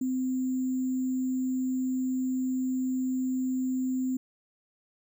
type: tone with sample-and-hold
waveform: sine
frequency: 257.9 Hz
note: C4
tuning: 25 cents flat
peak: -26 dBFS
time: 0.01-4.17 s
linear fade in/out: 5 ms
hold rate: 7350 Hz
effects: none